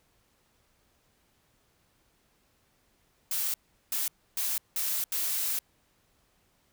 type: noise bursts at uneven times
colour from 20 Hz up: blue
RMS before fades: -30 dBFS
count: 5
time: 3.31-3.54 / 3.92-4.08 / 4.37-4.58 / 4.76-5.04 / 5.12-5.59 s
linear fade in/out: 2 ms
effects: pink hiss -69 dBFS RMS until 6.72 s